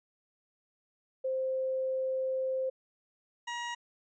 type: tone pair in turn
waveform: sine / 20% pulse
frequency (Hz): 523.3 / 953.1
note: C5 / A#5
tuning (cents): 0 / +38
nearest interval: minor seventh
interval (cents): 1038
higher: second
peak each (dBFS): -29 / -30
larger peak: first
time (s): 1.24-2.7 / 3.47-3.75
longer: first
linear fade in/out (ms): 10
effects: resampled to 16000 Hz